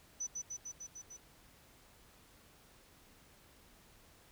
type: tone with echo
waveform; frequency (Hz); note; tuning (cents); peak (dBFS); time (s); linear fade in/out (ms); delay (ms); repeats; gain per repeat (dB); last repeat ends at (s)
sine; 5990; F#8; +20; -36; 0.2-0.27; 10; 150; 6; -2; 1.17
effects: pink hiss -63 dBFS RMS until 4.31 s